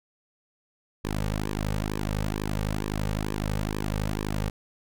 sawtooth tone with flanger, 51.91 Hz, G#1, in tune, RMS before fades -29 dBFS, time 1.04-4.5 s, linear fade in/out 5 ms, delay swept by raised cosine 1.4 to 3 ms, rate 2.2 Hz, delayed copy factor -0.95, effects none

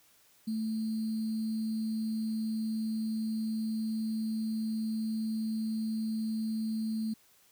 sine tone with sample-and-hold, 220.2 Hz, A3, 2 cents sharp, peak -30 dBFS, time 0.47-7.14 s, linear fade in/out 10 ms, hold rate 4410 Hz, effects white hiss -64 dBFS RMS until 7.51 s

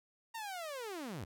sawtooth linear sweep, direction down, 932.3 to 73.42 Hz, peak -37 dBFS, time 0.34-1.25 s, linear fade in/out 10 ms, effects none

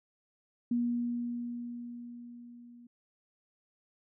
sine tone with level ramp, 239.5 Hz, A#3, 47 cents sharp, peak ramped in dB -26 to -51 dBFS, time 0.71-2.87 s, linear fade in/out 5 ms, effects none

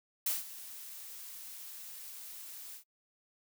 blue noise with ADSR envelope, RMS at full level -31 dBFS, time 0.26-2.84 s, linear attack 5 ms, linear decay 170 ms, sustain -16 dB, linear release 99 ms, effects noise-tail reverb RT60 0.1 s tail -25 dB re dry

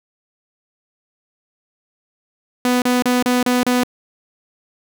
sawtooth tone bursts, 248.2 Hz, B3, 9 cents sharp, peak -10 dBFS, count 6, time 2.65-3.835 s, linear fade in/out 2 ms, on 170 ms, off 33 ms, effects none

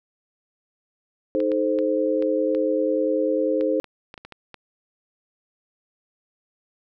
sine chord, A diminished, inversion second, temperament equal with one note detuned, 311.1 / 433.2 / 523.3 Hz, Eb4 / A4 / C5, 0 / -27 / 0 cents, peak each -24 / -25 / -22 dBFS, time 1.35-3.8 s, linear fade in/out 0 ms
clicks, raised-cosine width 0.3 ms, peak -23 dBFS, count 12, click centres 1.403 / 1.518 / 1.788 / 2.224 / 2.549 / 3.61 / 3.843 / 4.141 / 4.178 / 4.25 / 4.323 / 4.543 s
effects none

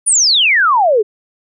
sine exponential sweep, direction down, 9956 to 396.3 Hz, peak -8 dBFS, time 0.06-1.03 s, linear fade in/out 20 ms, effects none

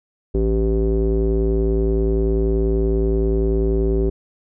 square tone with low-pass filter, 55.2 Hz, A1, 6 cents sharp, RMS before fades -18 dBFS, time 0.34-4.1 s, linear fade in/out 10 ms, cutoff 400 Hz, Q 6, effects none

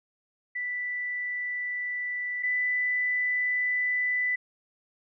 sine tone pair in turn, 1975.5 / 1990.4 Hz, B6 / B6, 0 / +13 cents, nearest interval unison, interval 13 cents, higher second, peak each -29 / -24 dBFS, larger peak second, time 0.55-2.43 / 2.43-4.36 s, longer second, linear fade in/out 10 ms, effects none

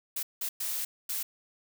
blue noise bursts at uneven times, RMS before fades -33 dBFS, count 4, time 0.16-0.23 / 0.41-0.49 / 0.6-0.85 / 1.09-1.23 s, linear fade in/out 5 ms, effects none

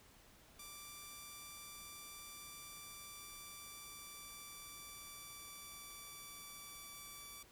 5% pulse tone with pitch glide, 1173 to 1156.9 Hz, D6 to D6, -2 to -26 cents, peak -39 dBFS, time 0.59-7.43 s, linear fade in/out 5 ms, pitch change -24 cents, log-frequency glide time 2.38-7.13 s, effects pink hiss -64 dBFS RMS until 7.51 s

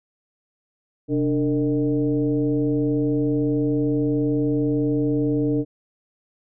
sine tone with frequency modulation, 293.7 Hz, D4, in tune, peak -18 dBFS, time 1.08-5.65 s, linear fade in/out 50 ms, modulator 163 Hz, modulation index 1, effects none

